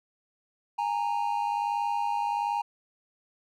triangle tone pair together, 824 / 925.2 Hz, G#5 / A#5, -14 / -13 cents, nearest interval major second, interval 201 cents, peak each -27 dBFS, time 0.78-2.62 s, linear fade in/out 10 ms, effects none

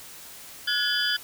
sine tone cluster, 1449 / 1686 / 3072 / 3416 / 4828 Hz, F#6 / G#6 / G7 / G#7 / D8, -37 / +26 / -36 / +48 / +47 cents, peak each -29 dBFS, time 0.67-1.17 s, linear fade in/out 10 ms, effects white hiss -44 dBFS RMS until 1.23 s

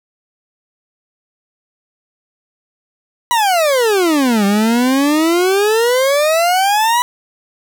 40% pulse exponential two-way sweep, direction down then up, 990 to 196 to 990 Hz, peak -10 dBFS, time 3.31-7.02 s, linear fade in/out 0 ms, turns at 4.45 s, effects none

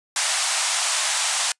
white band-pass noise, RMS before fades -23 dBFS, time 0.16-1.52 s, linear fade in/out 2 ms, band 640 to 9600 Hz, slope 48 dB/octave, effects noise-tail reverb RT60 0.1 s tail -26 dB re dry + resampled to 24000 Hz

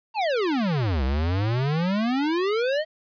square exponential two-way sweep, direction down then up, 936 to 63.2 to 643 Hz, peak -22 dBFS, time 0.14-2.85 s, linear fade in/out 50 ms, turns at 1.04 s, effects resampled to 11025 Hz + 10-bit

